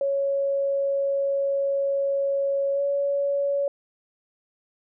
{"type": "tone with pitch glide", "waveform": "sine", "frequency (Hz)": [554.4, 562.5], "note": ["C#5", "C#5"], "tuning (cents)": [0, 25], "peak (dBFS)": -21, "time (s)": [0.01, 3.68], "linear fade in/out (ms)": 2, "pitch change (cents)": 25, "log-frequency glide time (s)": [2.73, 2.81], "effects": []}